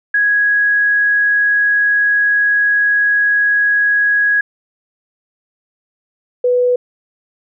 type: tone pair in turn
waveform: sine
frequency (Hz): 1662 / 494.1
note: G#6 / B4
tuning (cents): +1 / +1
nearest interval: octave + major sixth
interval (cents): 2100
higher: first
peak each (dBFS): -10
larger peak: neither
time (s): 0.14-4.41 / 6.44-6.76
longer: first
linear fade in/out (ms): 5
effects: none